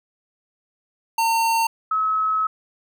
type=tone pair in turn; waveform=square / sine; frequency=910 / 1286.9 Hz; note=A#5 / E6; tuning=-42 / -42 cents; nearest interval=tritone; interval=600 cents; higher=second; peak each=-18 dBFS; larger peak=neither; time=1.18-1.67 / 1.91-2.47 s; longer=second; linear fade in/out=5 ms; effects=none